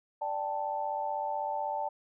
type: chord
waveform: sine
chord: D suspended fourth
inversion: none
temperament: equal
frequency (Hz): 587.3 / 784 / 880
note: D5 / G5 / A5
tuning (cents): 0 / 0 / 0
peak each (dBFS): -37 / -36 / -33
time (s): 0.21-1.89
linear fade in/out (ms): 10
effects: none